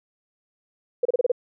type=tone bursts; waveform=sine; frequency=490.8 Hz; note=B4; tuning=11 cents flat; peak=-16 dBFS; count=6; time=1.03-1.318 s; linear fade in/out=5 ms; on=23 ms; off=30 ms; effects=none